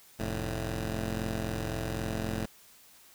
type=tone pair together; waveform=10% pulse; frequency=43.83 / 110 Hz; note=F1 / A2; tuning=+7 / 0 cents; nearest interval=octave + major third; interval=1593 cents; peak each=-26 dBFS; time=0.19-2.46 s; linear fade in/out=10 ms; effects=white hiss -57 dBFS RMS until 3.14 s